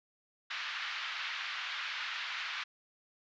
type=band-pass noise; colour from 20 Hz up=pink; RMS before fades=-39 dBFS; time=0.5-2.64 s; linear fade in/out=10 ms; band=1300 to 3900 Hz; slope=24 dB/octave; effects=resampled to 16000 Hz